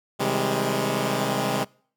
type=chord; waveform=10% pulse; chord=Ab major seventh; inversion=first; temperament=equal with one note detuned; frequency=130.81 / 158.92 / 196 / 207.7 Hz; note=C3 / Eb3 / G3 / Ab3; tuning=0 / +37 / 0 / 0 cents; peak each=-19 / -22 / -21 / -19 dBFS; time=0.19-1.65 s; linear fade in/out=20 ms; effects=noise-tail reverb RT60 0.5 s tail -25 dB re dry